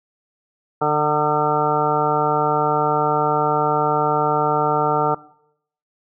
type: harmonic tone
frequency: 150 Hz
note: D3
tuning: 37 cents sharp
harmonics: 1 / 2 / 3 / 4 / 5 / 6 / 8 / 9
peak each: -27 / -28 / -22 / -26 / -22 / -22 / -25 / -25 dBFS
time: 0.81-5.15 s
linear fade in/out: 10 ms
effects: noise-tail reverb RT60 0.7 s tail -20 dB re dry